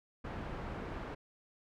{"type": "low-pass noise", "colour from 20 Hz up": "pink", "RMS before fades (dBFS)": -42, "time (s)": [0.24, 1.15], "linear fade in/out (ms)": 10, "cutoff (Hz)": 1600, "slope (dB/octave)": 12, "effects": []}